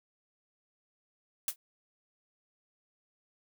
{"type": "noise with exponential decay", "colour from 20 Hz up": "blue", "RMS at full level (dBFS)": -26, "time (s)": [1.48, 1.56], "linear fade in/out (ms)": 2, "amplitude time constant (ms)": 16, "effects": []}